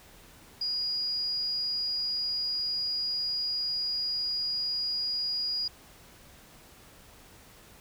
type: tone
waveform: sine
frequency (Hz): 4881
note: D#8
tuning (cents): -34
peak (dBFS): -28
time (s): 0.61-5.68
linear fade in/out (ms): 5
effects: pink hiss -54 dBFS RMS until 7.8 s